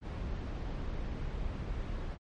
brown noise, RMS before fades -37 dBFS, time 0.01-2.18 s, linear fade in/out 50 ms, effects low-pass 4000 Hz 12 dB/octave + MP3 48 kbps

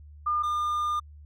sine / triangle tone pair in turn, 1207 / 1207 Hz, D6 / D6, +47 / +47 cents, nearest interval unison, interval 0 cents, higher neither, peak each -23 dBFS, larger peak neither, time 0.26-0.43 / 0.43-1 s, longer second, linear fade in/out 10 ms, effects added 74 Hz sine -45 dBFS peak until 1.25 s

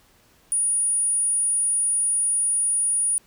sine tone, 9630 Hz, D9, 42 cents sharp, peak -19 dBFS, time 0.52-3.18 s, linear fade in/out 0 ms, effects pink hiss -58 dBFS RMS until 3.26 s

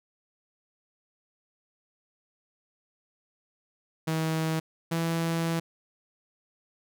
sawtooth tone pair in turn, 160 / 165.64 Hz, D#3 / E3, +49 / +9 cents, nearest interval minor second, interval 60 cents, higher second, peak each -22 dBFS, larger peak neither, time 4.07-4.6 / 4.91-5.6 s, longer second, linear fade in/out 10 ms, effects none

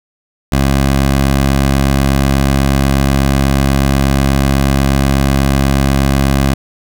15% pulse tone, 68.2 Hz, C#2, 28 cents flat, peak -3 dBFS, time 0.52-6.54 s, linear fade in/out 5 ms, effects none

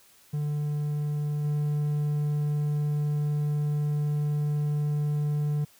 triangle tone with level steps, 148 Hz, D3, 14 cents sharp, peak -24 / -22 dBFS, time 0.33-5.65 s, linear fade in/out 10 ms, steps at 1.44 s, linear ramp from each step 10 ms, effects white hiss -58 dBFS RMS until 5.79 s

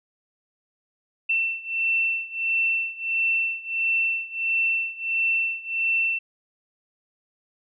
sine beating tone pair, 2687 / 2688.5 Hz, E7 / E7, +33 / +33 cents, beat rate 1.5 Hz, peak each -24 / -26 dBFS, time 1.29-6.19 s, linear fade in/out 10 ms, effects none

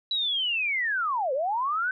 sine linear two-way sweep, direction down then up, 3951 to 499.4 to 1546 Hz, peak -24 dBFS, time 0.11-1.91 s, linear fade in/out 2 ms, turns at 1.33 s, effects none

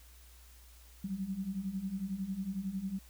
sine beating tone pair, 185 / 196 Hz, F#3 / G3, 0 / 0 cents, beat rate 11 Hz, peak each -40 / -36 dBFS, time 1.04-2.99 s, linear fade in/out 5 ms, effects added 60 Hz sine -55 dBFS peak until 3.09 s + white hiss -61 dBFS RMS until 3.09 s

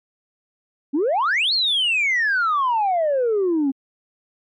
sine exponential two-way sweep, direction up then down, 261.9 to 4423 to 261.9 Hz, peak -15 dBFS, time 0.93-3.72 s, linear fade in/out 20 ms, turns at 1.53 s, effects tanh soft clip ceiling -14 dBFS + MP3 48 kbps

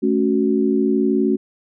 sine chord, F# minor, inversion first, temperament equal with one note detuned, 217.9 / 277.2 / 370 Hz, A3 / C#4 / F#4, -17 / 0 / 0 cents, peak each -19 dBFS, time 0.02-1.37 s, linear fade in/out 20 ms, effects none

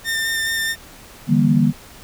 sawtooth tone with vibrato, 1806 Hz, A6, 45 cents sharp, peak -16 dBFS, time 0.04-0.76 s, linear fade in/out 50 ms, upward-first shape square, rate 4.7 Hz, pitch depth 10 cents each way
sine chord, E half-diminished seventh, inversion third, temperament just, 148.33 / 164.81 / 197.78 / 237.3 Hz, D3 / E3 / G3 / Bb3, +18 / 0 / +16 / +31 cents, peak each -17 / -21 / -18 / -16 dBFS, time 1.27-1.73 s, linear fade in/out 50 ms
effects pink hiss -42 dBFS RMS until 2.03 s

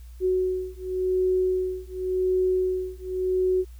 sine beating tone pair, 370 / 370.9 Hz, F#4 / F#4, 0 / +4 cents, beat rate 0.9 Hz, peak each -25 dBFS, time 0.2-3.65 s, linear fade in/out 50 ms, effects added 60 Hz sine -40 dBFS peak until 3.79 s + white hiss -60 dBFS RMS until 3.79 s

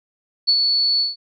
sine tone with ADSR envelope, 4435 Hz, C#8, in tune, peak -11 dBFS, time 0.47-1.16 s, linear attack 20 ms, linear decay 63 ms, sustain -4 dB, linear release 160 ms, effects none

